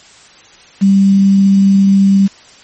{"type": "tone with quantisation", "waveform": "sine", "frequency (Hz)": 196, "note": "G3", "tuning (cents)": 0, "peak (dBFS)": -5, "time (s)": [0.81, 2.28], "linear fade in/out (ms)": 20, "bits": 5, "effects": ["white hiss -41 dBFS RMS until 2.63 s", "MP3 32 kbps"]}